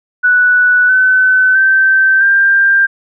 sine tone with pitch steps, 1480 / 1515.5 / 1551.8 / 1589 Hz, F#6 / F#6 / G6 / G6, 0 / +41 / -18 / +23 cents, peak -6 dBFS, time 0.23-2.87 s, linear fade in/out 20 ms, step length 660 ms, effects none

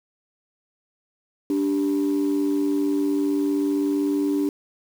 sine tone pair together, 291.6 / 392 Hz, D4 / G4, -12 / 0 cents, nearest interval perfect fourth, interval 512 cents, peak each -19 / -25 dBFS, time 1.5-4.49 s, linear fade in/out 2 ms, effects tanh soft clip ceiling -15 dBFS + 7-bit

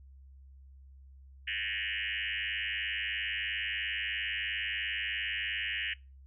sine tone with frequency modulation, 2354 Hz, D7, 3 cents sharp, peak -32 dBFS, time 1.47-5.94 s, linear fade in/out 10 ms, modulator 103 Hz, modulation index 6.5, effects noise-tail reverb RT60 0.3 s tail -23 dB re dry + added 67 Hz sine -51 dBFS peak until 6.26 s

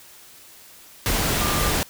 sine tone in noise, 1194 Hz, D6, 28 cents sharp, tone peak -28 dBFS, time 1.41-1.71 s, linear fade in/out 0 ms, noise pink, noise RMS -22 dBFS, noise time 1.06-1.83 s, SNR -9 dB, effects white hiss -47 dBFS RMS until 1.89 s

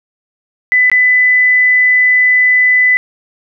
sine tone with dropouts, 2000 Hz, B6, 21 cents sharp, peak -6 dBFS, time 0.72-2.97 s, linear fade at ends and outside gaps 0 ms, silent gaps 0.899-0.916 s, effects none

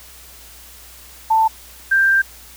sine tone pair in turn, 887 / 1580.5 Hz, A5 / G6, +14 / +14 cents, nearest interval minor seventh, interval 1000 cents, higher second, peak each -11 dBFS, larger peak neither, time 1.3-1.48 / 1.91-2.22 s, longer second, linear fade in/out 10 ms, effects added 60 Hz sine -46 dBFS peak until 2.56 s + white hiss -42 dBFS RMS until 2.56 s

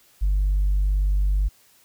sine tone, 49 Hz, G1, in tune, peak -16 dBFS, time 0.21-1.49 s, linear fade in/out 20 ms, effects tanh soft clip ceiling -15 dBFS + white hiss -57 dBFS RMS until 1.84 s

